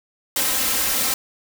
white noise with comb filter, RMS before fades -21 dBFS, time 0.36-1.14 s, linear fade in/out 2 ms, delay 3.8 ms, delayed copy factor +0.95, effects none

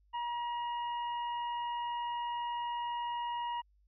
harmonic tone, 954 Hz, A#5, 40 cents sharp, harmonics 1 / 2 / 3, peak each -34 / -50 / -47 dBFS, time 0.13-3.62 s, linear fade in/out 20 ms, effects added 50 Hz sine -65 dBFS peak until 3.87 s

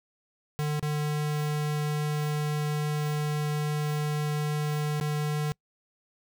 square tone with dropouts, 149.8 Hz, D3, 35 cents sharp, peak -27 dBFS, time 0.59-5.52 s, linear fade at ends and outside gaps 0 ms, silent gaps 0.795-0.827 / 5-5.011 s, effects noise-tail reverb RT60 0.1 s tail -26 dB re dry

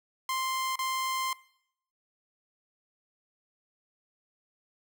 sawtooth tone with dropouts, 1047 Hz, C6, 1 cent sharp, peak -25 dBFS, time 0.29-1.33 s, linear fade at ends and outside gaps 2 ms, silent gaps 0.757-0.79 s, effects noise-tail reverb RT60 0.7 s tail -21 dB re dry

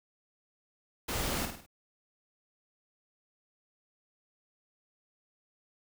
pink noise with echo, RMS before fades -34 dBFS, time 1.08-1.46 s, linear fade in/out 10 ms, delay 51 ms, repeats 4, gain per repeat -6 dB, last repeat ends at 1.664 s, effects none

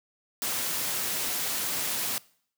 white noise, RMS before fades -30 dBFS, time 0.42-2.18 s, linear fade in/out 0 ms, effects noise-tail reverb RT60 0.6 s tail -23 dB re dry + high-pass 100 Hz 12 dB/octave

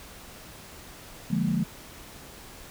sine chord, Bb dominant seventh, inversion first, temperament equal, 146.83 / 174.61 / 207.7 / 233.1 Hz, D3 / F3 / Ab3 / Bb3, 0 / 0 / 0 / 0 cents, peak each -31 / -27 / -28 / -30 dBFS, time 1.3-1.64 s, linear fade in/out 10 ms, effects pink hiss -46 dBFS RMS until 2.7 s

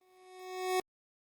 25% pulse tone with exponential growth, 370 Hz, F#4, in tune, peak -23 dBFS, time 0.01-0.8 s, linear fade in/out 2 ms, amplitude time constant 170 ms, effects Opus 24 kbps

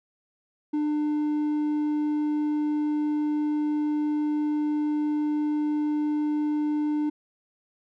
sine tone with hard clipping, 299.5 Hz, D4, 34 cents sharp, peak -24 dBFS, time 0.73-7.1 s, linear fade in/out 10 ms, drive 3 dB, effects none

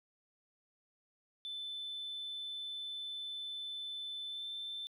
triangle tone with pitch glide, 3520 to 3547 Hz, A7 to A7, 0 to +13 cents, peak -37 dBFS, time 1.45-4.87 s, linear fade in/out 0 ms, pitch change +13 cents, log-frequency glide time 4.28-4.47 s, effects tanh soft clip ceiling -37 dBFS + 13-bit

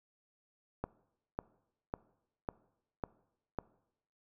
click train, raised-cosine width 1 ms, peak -21 dBFS, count 6, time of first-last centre 0.84-3.587 s, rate 1.82 Hz, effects noise-tail reverb RT60 0.8 s tail -21 dB re dry

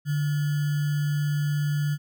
sine tone with sample-and-hold, 147.2 Hz, D3, 4 cents sharp, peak -22 dBFS, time 0.05-1.98 s, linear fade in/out 50 ms, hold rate 1575 Hz, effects none

